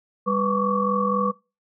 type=tone cluster; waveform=sine; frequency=199.5 / 494.1 / 1110 / 1154 Hz; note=G3 / B4 / C#6 / D6; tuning=+31 / +1 / +2 / -31 cents; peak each=-25 dBFS; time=0.26-1.32 s; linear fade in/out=20 ms; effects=noise-tail reverb RT60 0.3 s tail -24 dB re dry